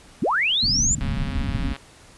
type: linear sweep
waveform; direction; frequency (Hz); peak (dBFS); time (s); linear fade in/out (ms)
sine; up; 130.81 to 7330; -18; 0.22-0.95; 5
type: low-pass noise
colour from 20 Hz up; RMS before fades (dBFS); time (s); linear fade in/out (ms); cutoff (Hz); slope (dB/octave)
pink; -25; 0.62-1.74; 5; 280; 96
type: click train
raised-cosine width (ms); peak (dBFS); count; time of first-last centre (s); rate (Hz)
0.3; -20; 105; 1.01-1.764; 138
effects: pink hiss -49 dBFS RMS until 2.17 s + resampled to 24000 Hz